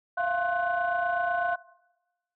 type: tone cluster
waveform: sine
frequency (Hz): 676 / 704 / 1060 / 1494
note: E5 / F5 / C6 / F#6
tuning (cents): +43 / +14 / +22 / +16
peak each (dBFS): -32 / -27 / -34 / -29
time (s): 0.17-1.56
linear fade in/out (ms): 10
effects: noise-tail reverb RT60 1.0 s tail -21 dB re dry + tanh soft clip ceiling -17 dBFS